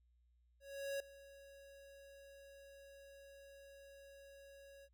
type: tone with ADSR envelope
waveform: square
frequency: 554.4 Hz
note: C#5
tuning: in tune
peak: -39 dBFS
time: 0.6-4.89 s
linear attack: 400 ms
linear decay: 3 ms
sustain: -19 dB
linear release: 52 ms
effects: added 60 Hz sine -70 dBFS peak until 4.93 s